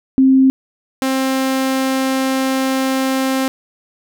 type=tone pair in turn; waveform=sine / sawtooth; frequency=264.7 / 264.7 Hz; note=C4 / C4; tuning=+20 / +20 cents; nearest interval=unison; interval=0 cents; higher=neither; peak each=-7 / -11 dBFS; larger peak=first; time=0.18-0.5 / 1.02-3.48 s; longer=second; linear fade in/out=0 ms; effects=none